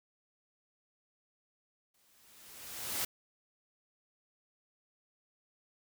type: noise with exponential growth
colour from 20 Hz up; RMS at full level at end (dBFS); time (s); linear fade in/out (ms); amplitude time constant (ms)
white; -33; 1.94-3.05; 5; 240
effects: none

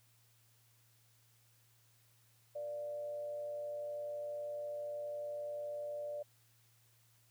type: tone with frequency modulation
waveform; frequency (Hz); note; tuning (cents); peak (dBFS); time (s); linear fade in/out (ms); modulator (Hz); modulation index
sine; 589; D5; +5; -39; 2.55-6.23; 10; 112; 0.28
effects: added 115 Hz sine -70 dBFS peak until 7.3 s + white hiss -71 dBFS RMS until 7.3 s

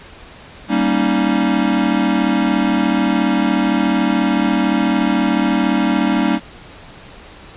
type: chord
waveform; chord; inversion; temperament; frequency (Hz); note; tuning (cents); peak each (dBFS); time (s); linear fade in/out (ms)
square; Eb dominant seventh; first; equal; 196 / 233.1 / 277.2 / 311.1; G3 / Bb3 / Db4 / Eb4; 0 / 0 / 0 / 0; -20; 0.68-6.4; 50
effects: pink hiss -39 dBFS RMS until 7.56 s + resampled to 8000 Hz

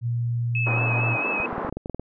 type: tone with pitch glide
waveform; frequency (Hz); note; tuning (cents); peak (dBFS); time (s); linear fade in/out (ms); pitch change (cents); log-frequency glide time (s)
sine; 118.6 to 117.37; A#2 to A#2; +30 to +12; -22; 0.01-1.18; 50; -18; 0.67-0.73
type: tone with vibrato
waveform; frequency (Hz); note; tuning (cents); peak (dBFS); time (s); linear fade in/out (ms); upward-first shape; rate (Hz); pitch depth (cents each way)
sine; 2567; E7; -47; -24; 0.55-1.46; 2; triangle; 4.4; 41
type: band-pass noise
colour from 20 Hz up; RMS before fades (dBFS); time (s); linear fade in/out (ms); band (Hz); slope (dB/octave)
white; -30; 0.66-1.7; 10; 190 to 1200; 24
type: clicks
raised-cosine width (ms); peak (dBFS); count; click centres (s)
2; -18; 11; 1.402 / 1.529 / 1.581 / 1.649 / 1.693 / 1.726 / 1.77 / 1.859 / 1.897 / 1.946 / 1.996
effects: none

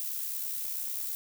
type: noise with amplitude modulation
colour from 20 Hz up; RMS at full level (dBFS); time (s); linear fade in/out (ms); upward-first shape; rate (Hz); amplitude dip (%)
violet; -33; 0-1.15; 0; sine; 69.2; 40
effects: none

